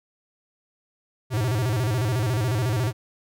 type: tone with vibrato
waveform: square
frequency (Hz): 116.5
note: A#2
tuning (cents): -1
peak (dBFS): -22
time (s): 1.3-2.93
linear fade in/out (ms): 50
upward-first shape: square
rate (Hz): 14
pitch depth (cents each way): 180
effects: none